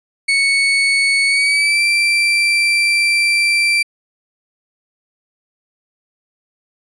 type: tone with pitch glide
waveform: 35% pulse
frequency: 2217 to 2349 Hz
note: C#7 to D7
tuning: 0 to 0 cents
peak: -10 dBFS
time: 0.28-3.83 s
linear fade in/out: 10 ms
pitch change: +100 cents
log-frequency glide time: 1.27-1.83 s
effects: resampled to 22050 Hz